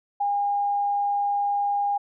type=tone; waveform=sine; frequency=811 Hz; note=G#5; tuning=41 cents flat; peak=-21 dBFS; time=0.2-1.98 s; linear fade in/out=10 ms; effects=none